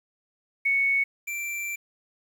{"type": "tone pair in turn", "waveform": ["sine", "square"], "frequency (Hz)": [2217, 2349], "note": ["C#7", "D7"], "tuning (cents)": [0, 0], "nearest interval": "minor second", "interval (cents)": 100, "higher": "second", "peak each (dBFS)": [-20, -30], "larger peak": "first", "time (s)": [[0.65, 1.04], [1.27, 1.76]], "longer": "second", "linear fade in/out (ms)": 10, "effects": ["9-bit"]}